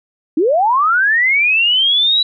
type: linear sweep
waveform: sine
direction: up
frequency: 285.1 to 3951 Hz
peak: -10 dBFS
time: 0.37-2.23 s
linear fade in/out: 5 ms
effects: none